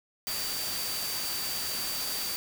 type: tone in noise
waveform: sine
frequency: 4636 Hz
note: D8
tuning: 23 cents flat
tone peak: -35 dBFS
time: 0.27-2.36 s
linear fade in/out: 0 ms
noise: white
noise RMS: -34 dBFS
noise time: 0.27-2.36 s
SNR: -4 dB
effects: none